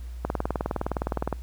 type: click train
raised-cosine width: 1 ms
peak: -12 dBFS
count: 22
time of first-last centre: 0.25-1.327 s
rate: 19.5 Hz
effects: added 60 Hz sine -34 dBFS peak until 1.42 s + pink hiss -56 dBFS RMS until 1.42 s